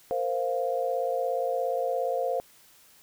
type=chord; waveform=sine; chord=Bb suspended second; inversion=none; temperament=equal; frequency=466.2 / 523.3 / 698.5 Hz; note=Bb4 / C5 / F5; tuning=0 / 0 / 0 cents; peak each=-32 / -28 / -30 dBFS; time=0.11-2.4 s; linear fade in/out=0 ms; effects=white hiss -57 dBFS RMS until 3.02 s